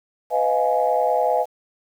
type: chord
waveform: sine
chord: F half-diminished seventh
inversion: second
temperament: just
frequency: 502.9 / 628.6 / 698.5 / 838.1 Hz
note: Cb5 / Eb5 / F5 / Ab5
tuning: +31 / +18 / 0 / +16 cents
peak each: -22 dBFS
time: 0.3-1.46 s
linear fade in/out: 50 ms
effects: tanh soft clip ceiling -6 dBFS + 8-bit